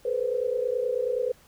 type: tone cluster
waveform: sine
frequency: 428 / 490.6 / 520 Hz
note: A4 / B4 / C5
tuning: -48 / -12 / -11 cents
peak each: -32 / -26 / -30 dBFS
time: 0.05-1.32 s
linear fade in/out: 5 ms
effects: pink hiss -57 dBFS RMS until 1.47 s